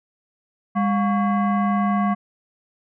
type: tone with frequency modulation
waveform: sine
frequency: 202.8 Hz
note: G#3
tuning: 41 cents flat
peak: -17 dBFS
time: 0.75-2.15 s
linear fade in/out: 20 ms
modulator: 915 Hz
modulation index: 0.89
effects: none

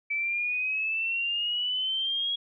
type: exponential sweep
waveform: sine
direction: up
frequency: 2303 to 3322 Hz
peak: -26 dBFS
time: 0.1-2.36 s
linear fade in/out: 10 ms
effects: none

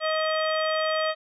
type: harmonic tone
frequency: 629 Hz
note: D#5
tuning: 19 cents sharp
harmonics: 1 / 2 / 3 / 4 / 5 / 6 / 7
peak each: -25 / -29 / -31 / -38 / -35 / -38 / -38 dBFS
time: 0-1.15 s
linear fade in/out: 50 ms
effects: none

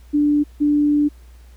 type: tone pair in turn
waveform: sine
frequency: 293.7 / 293.7 Hz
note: D4 / D4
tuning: 0 / 0 cents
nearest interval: unison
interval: 0 cents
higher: neither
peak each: -13 dBFS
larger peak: neither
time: 0.13-0.44 / 0.6-1.09 s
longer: second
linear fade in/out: 20 ms
effects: added 60 Hz sine -41 dBFS peak until 1.56 s + pink hiss -56 dBFS RMS until 1.56 s

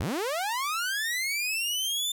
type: linear sweep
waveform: sawtooth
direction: up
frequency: 55 to 3581 Hz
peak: -24 dBFS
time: 0-2.12 s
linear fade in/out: 5 ms
effects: none

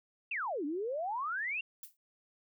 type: exponential two-way sweep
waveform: sine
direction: down then up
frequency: 2800 to 277.2 to 2800 Hz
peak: -33 dBFS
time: 0.31-1.61 s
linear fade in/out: 5 ms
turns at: 0.65 s
type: noise with exponential decay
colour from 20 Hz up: violet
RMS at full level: -43 dBFS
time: 1.83-1.97 s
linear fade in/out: 2 ms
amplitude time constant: 29 ms
effects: none

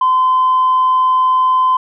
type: tone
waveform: sine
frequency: 1027 Hz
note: C6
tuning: 33 cents flat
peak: -8 dBFS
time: 0.01-1.77 s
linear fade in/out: 5 ms
effects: tanh soft clip ceiling -6 dBFS

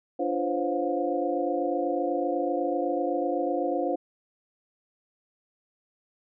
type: tone cluster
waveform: sine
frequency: 291.9 / 344.3 / 508 / 536 / 712 Hz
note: D4 / F4 / B4 / C5 / F5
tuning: -10 / -25 / +49 / +42 / +33 cents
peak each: -31 dBFS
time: 0.19-3.96 s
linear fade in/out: 10 ms
effects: none

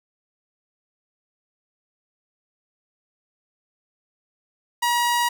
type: tone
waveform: sawtooth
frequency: 957 Hz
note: A#5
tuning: 45 cents sharp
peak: -15 dBFS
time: 4.82-5.29 s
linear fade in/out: 10 ms
effects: none

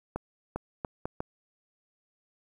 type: accelerating click train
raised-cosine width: 1 ms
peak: -18 dBFS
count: 5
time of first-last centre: 0.16-1.205 s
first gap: 400 ms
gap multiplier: 0.72
effects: 9-bit

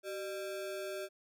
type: ring-modulated tone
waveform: square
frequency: 493.9 Hz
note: B4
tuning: in tune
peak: -36 dBFS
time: 0.03-1.09 s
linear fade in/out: 50 ms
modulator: 112 Hz
effects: none

